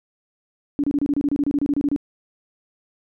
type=tone bursts; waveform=sine; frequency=286.6 Hz; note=D4; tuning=42 cents flat; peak=-17 dBFS; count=16; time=0.79-1.962 s; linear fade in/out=0 ms; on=47 ms; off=28 ms; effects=none